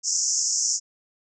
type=band-pass noise; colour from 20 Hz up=white; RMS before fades=-24 dBFS; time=0.03-0.8 s; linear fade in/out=50 ms; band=5300 to 7300 Hz; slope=96 dB/octave; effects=none